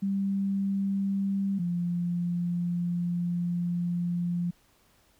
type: tone pair in turn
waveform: sine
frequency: 196.3 / 174.28 Hz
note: G3 / F3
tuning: +3 / -3 cents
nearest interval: major second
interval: 206 cents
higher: first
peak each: -25 / -26 dBFS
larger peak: first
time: 0.02-1.59 / 1.59-4.51 s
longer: second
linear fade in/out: 10 ms
effects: pink hiss -64 dBFS RMS until 5.19 s